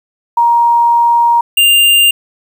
sine / square tone pair in turn, 941 / 2797 Hz, A#5 / F7, +16 / +2 cents, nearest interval octave + perfect fifth, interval 1886 cents, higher second, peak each -6 dBFS, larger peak neither, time 0.37-1.41 / 1.57-2.11 s, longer first, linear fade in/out 5 ms, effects 7-bit

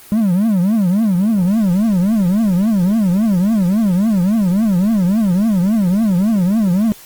triangle tone with vibrato, 199.3 Hz, G3, 29 cents sharp, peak -9 dBFS, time 0.12-6.92 s, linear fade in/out 0 ms, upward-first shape triangle, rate 3.6 Hz, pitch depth 280 cents each way, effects white hiss -40 dBFS RMS until 7.05 s + Opus 24 kbps

